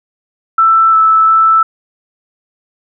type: tone with pitch steps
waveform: sine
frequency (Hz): 1328 / 1312 / 1320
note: E6 / E6 / E6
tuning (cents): +12 / -9 / +2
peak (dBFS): -5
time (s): 0.58-1.63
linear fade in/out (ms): 5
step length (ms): 350
effects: none